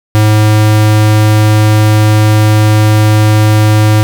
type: tone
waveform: square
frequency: 107.1 Hz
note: A2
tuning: 46 cents flat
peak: -5 dBFS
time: 0.15-4.03 s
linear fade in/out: 0 ms
effects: none